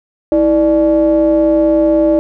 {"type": "ring-modulated tone", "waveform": "triangle", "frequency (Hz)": 134.4, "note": "C3", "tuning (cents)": 47, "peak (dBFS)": -3, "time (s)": [0.32, 2.19], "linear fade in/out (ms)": 0, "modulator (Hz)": 458, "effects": []}